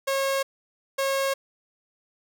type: tone pair in turn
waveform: sawtooth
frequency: 544 / 544 Hz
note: C#5 / C#5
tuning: -33 / -33 cents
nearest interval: unison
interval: 0 cents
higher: neither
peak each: -19 dBFS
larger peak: neither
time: 0.07-0.43 / 0.98-1.34 s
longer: neither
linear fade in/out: 10 ms
effects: none